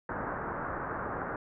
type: low-pass noise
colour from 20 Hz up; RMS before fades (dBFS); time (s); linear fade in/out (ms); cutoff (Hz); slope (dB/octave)
white; -36; 0.09-1.36; 2; 1600; 48
effects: none